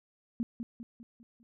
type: tone with echo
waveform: sine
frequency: 234 Hz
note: A#3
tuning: 7 cents sharp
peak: -28 dBFS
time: 0.4-0.43 s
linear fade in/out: 0 ms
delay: 200 ms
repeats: 5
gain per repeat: -6 dB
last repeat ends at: 1.43 s
effects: none